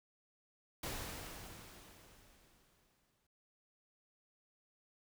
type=noise with exponential decay; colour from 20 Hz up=pink; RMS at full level=-41 dBFS; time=0.83-3.27 s; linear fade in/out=5 ms; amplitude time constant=530 ms; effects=none